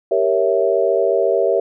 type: chord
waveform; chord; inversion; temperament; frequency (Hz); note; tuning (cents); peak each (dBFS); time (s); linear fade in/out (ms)
sine; G diminished seventh; none; equal; 392 / 466.2 / 554.4 / 659.3; G4 / Bb4 / Db5 / Fb5; 0 / 0 / 0 / 0; -19; 0.11-1.6; 5
effects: none